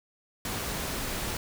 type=noise; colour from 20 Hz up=pink; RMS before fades=-33 dBFS; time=0.45-1.37 s; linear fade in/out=2 ms; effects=none